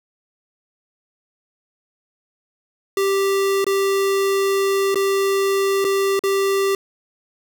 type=tone with dropouts; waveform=square; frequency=392 Hz; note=G4; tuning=in tune; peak=-17 dBFS; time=2.97-6.75 s; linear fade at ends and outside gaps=2 ms; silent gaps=3.644-3.666 / 4.945-4.956 / 5.844-5.848 / 6.193-6.237 s; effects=none